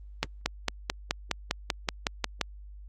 accelerating click train, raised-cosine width 0.2 ms, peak -8 dBFS, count 12, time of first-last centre 0.23-2.413 s, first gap 230 ms, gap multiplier 0.97, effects added 50 Hz sine -43 dBFS peak until 2.88 s + Opus 24 kbps

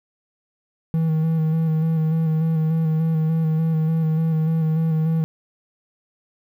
triangle tone with vibrato, 160 Hz, D#3, 49 cents sharp, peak -15 dBFS, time 0.94-5.24 s, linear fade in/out 0 ms, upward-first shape square, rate 3.4 Hz, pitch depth 24 cents each way, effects 9-bit

